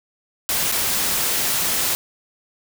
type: noise with dropouts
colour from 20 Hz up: white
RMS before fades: -21 dBFS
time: 0.49-1.95 s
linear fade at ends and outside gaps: 0 ms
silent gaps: 0.716-0.722 s
effects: none